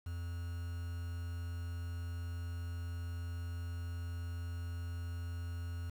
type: tone with quantisation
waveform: triangle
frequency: 85.9 Hz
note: F2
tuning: 28 cents flat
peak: -36 dBFS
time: 0.06-5.9 s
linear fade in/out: 5 ms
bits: 9
effects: none